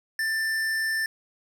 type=tone with tanh clipping; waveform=sine; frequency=1777 Hz; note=A6; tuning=17 cents sharp; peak=-26 dBFS; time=0.19-1.06 s; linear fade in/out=2 ms; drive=16 dB; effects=none